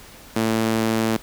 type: tone with high-pass filter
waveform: sawtooth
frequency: 111.7 Hz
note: A2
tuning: 27 cents sharp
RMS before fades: -21 dBFS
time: 0.36-1.17 s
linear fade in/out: 5 ms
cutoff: 230 Hz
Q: 1.4
effects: pink hiss -44 dBFS RMS until 1.22 s